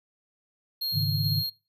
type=tone with tremolo; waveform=square; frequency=4245 Hz; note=C8; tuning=24 cents sharp; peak=-28 dBFS; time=0.81-1.5 s; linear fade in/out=10 ms; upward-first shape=square; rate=2.3 Hz; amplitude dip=25%
type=chord; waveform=sine; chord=Ab suspended fourth; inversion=none; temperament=just; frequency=103.83 / 138.43 / 155.74 Hz; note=Ab2 / Db3 / Eb3; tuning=0 / -2 / +2 cents; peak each=-29 dBFS; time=0.92-1.44 s; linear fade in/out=50 ms
effects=noise-tail reverb RT60 0.3 s tail -22 dB re dry